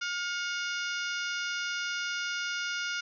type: harmonic tone with a mistuned harmonic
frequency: 710 Hz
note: F5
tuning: 28 cents sharp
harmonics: 2 / 3 / 4 / 5 / 6 / 7 / 8 / 9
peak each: -33 / -40 / -39 / -43 / -48 / -42 / -44 / -48 dBFS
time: 0.01-3.01 s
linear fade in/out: 10 ms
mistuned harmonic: 3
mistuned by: +52 cents
effects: none